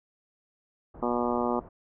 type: low-pass noise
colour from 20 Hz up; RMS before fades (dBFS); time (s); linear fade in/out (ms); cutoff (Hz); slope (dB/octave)
pink; -47; 0.94-1.69; 5; 1100; 24
type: harmonic tone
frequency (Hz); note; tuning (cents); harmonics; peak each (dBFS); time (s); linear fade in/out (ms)
121; B2; -35; 2 / 3 / 4 / 5 / 6 / 7 / 8 / 9 / 10; -30 / -32 / -33 / -34 / -35 / -35 / -36 / -37 / -37; 1.02-1.6; 10
effects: none